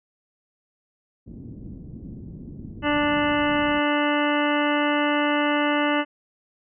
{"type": "low-pass noise", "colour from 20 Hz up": "white", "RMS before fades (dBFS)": -38, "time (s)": [1.26, 3.81], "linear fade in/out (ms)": 20, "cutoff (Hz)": 260, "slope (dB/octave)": 24}
{"type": "harmonic tone", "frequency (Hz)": 293.7, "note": "D4", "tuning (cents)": 0, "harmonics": [1, 2, 3, 4, 5, 6, 7, 9, 10], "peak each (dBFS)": [-23, -26, -28, -29, -30, -31, -31, -33, -33], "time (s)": [2.82, 6.05], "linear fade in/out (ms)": 50}
{"effects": []}